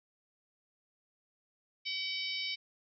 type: harmonic tone with a mistuned harmonic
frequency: 760 Hz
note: F#5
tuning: 46 cents sharp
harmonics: 3 / 4 / 5 / 6 / 7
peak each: -39 / -40 / -41 / -42 / -42 dBFS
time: 1.85-2.56 s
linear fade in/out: 20 ms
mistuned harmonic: 6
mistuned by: +23 cents
effects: none